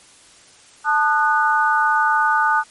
sine chord, D# diminished, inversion second, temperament equal with one note detuned, 880 / 1223.1 / 1480 Hz, A5 / D#6 / F#6, 0 / -30 / 0 cents, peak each -18 / -19 / -18 dBFS, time 0.84-2.64 s, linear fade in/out 50 ms, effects white hiss -48 dBFS RMS until 2.7 s + MP3 48 kbps

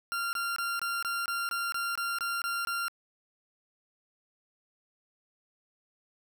40% pulse tone bursts, 1385 Hz, F6, 15 cents flat, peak -29 dBFS, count 12, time 0.12-2.882 s, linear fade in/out 0 ms, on 210 ms, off 22 ms, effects none

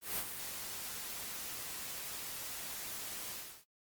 white noise with ADSR envelope, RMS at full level -35 dBFS, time 0.01-3.65 s, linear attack 160 ms, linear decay 71 ms, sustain -8 dB, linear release 340 ms, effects noise-tail reverb RT60 0.1 s tail -20 dB re dry + Opus 32 kbps

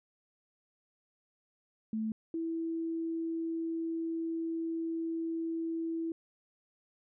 sine tone pair in turn, 219.4 / 328.7 Hz, A3 / E4, -5 / -5 cents, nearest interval perfect fifth, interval 700 cents, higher second, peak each -31 / -32 dBFS, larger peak first, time 1.93-2.12 / 2.34-6.12 s, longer second, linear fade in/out 2 ms, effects none

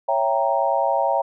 sine chord, C# diminished seventh, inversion none, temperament equal with one note detuned, 554.4 / 665.4 / 784 / 932.3 Hz, C#5 / E5 / G5 / Bb5, 0 / +16 / 0 / 0 cents, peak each -23 dBFS, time 0.08-1.22 s, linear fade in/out 10 ms, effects none

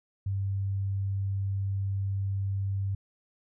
sine tone, 98 Hz, G2, in tune, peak -27 dBFS, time 0.26-2.95 s, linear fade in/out 5 ms, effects none

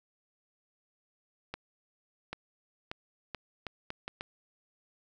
accelerating click train, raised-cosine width 0.3 ms, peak -21 dBFS, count 8, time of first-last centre 1.54-4.209 s, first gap 790 ms, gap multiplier 0.74, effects none

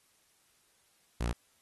sawtooth tone, 58.8 Hz, A#1, 16 cents sharp, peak -26 dBFS, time 1.2-1.33 s, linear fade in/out 10 ms, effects white hiss -69 dBFS RMS until 1.61 s + AAC 32 kbps

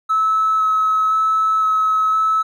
triangle tone with vibrato, 1294 Hz, E6, 32 cents flat, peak -10 dBFS, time 0.09-2.43 s, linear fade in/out 20 ms, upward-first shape square, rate 0.98 Hz, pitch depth 9 cents each way, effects tanh soft clip ceiling -11 dBFS

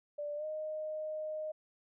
sine tone with pitch glide, 587.3 to 618.6 Hz, D5 to D#5, 0 to -10 cents, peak -36 dBFS, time 0.18-1.52 s, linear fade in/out 10 ms, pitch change +90 cents, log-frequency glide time 0.36-0.45 s, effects none

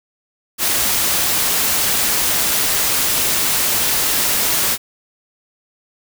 white noise, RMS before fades -17 dBFS, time 0.58-4.78 s, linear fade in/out 50 ms, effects none

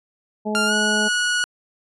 harmonic tone, 212.6 Hz, G#3, 41 cents sharp, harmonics 1 / 2 / 3 / 4, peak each -24 / -27 / -29 / -30 dBFS, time 0.45-1.09 s, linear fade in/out 20 ms
sawtooth tone with pitch glide, 1396.9 to 1460.4 Hz, F6 to F#6, 0 to -23 cents, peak -15 dBFS, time 0.55-1.44 s, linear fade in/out 0 ms, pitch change +77 cents, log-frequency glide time 0.66-0.73 s
effects resampled to 24000 Hz

